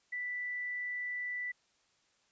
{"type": "tone", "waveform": "sine", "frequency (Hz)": 1975.5, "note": "B6", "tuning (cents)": 0, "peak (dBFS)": -35, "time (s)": [0.12, 1.52], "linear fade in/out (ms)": 10, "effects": ["white hiss -72 dBFS RMS until 2.31 s", "resampled to 16000 Hz"]}